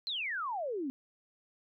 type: exponential sweep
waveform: sine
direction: down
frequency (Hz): 4228 to 252.8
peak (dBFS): -33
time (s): 0.07-0.9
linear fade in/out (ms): 0
effects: none